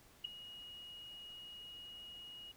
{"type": "tone with ADSR envelope", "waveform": "sine", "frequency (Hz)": 2886, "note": "F#7", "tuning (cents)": -44, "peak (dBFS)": -33, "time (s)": [0.24, 2.52], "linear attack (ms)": 11, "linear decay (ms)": 5, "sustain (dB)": -16, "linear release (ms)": 8, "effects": ["pink hiss -64 dBFS RMS until 2.56 s"]}